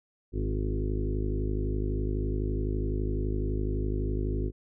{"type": "harmonic tone with a mistuned harmonic", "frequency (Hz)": 51.91, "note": "G#1", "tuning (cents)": 0, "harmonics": [1, 2, 3, 4, 5, 6, 7, 8, 9], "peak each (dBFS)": [-29, -33, -41, -45, -37, -43, -36, -41, -48], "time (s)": [0.32, 4.52], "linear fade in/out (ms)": 50, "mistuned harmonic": 7, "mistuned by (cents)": -16, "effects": []}